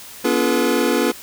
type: tone cluster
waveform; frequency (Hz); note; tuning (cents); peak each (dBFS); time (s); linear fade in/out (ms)
square; 243.2 / 285.2 / 344.5 / 427.9 / 488.2; B3 / C#4 / F4 / A4 / B4; -26 / +49 / -24 / -48 / -20; -23; 0.24-1.12; 10
effects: white hiss -38 dBFS RMS until 1.22 s